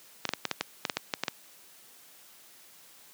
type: clicks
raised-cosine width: 0.2 ms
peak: -10 dBFS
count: 12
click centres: 0.253 / 0.291 / 0.336 / 0.453 / 0.513 / 0.61 / 0.852 / 0.898 / 0.97 / 1.138 / 1.236 / 1.282 s
effects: white hiss -55 dBFS RMS until 3.13 s + high-pass 150 Hz 12 dB/octave